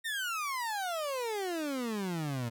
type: exponential sweep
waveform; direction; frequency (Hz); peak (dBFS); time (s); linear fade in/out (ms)
30% pulse; down; 1864.7 to 113.4; -30; 0.04-2.5; 20
effects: none